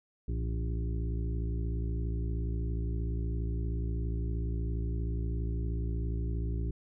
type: harmonic tone with a mistuned harmonic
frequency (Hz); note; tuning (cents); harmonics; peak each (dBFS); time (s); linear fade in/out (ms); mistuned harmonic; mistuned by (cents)
57; A#1; -38; 1 / 2 / 3 / 5 / 6 / 7; -31 / -37 / -41 / -45 / -47 / -48; 0.28-6.71; 5; 1; +130
effects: none